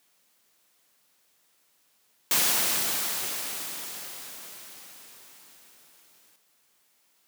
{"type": "noise with exponential decay", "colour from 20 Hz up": "white", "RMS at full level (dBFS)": -22, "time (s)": [2.31, 6.36], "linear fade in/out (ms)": 2, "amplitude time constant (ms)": 880, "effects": ["white hiss -67 dBFS RMS until 7.27 s", "high-pass 150 Hz 12 dB/octave"]}